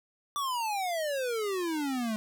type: exponential sweep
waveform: square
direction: down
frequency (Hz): 1174.7 to 211.6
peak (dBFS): -30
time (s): 0.36-2.16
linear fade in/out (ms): 0
effects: none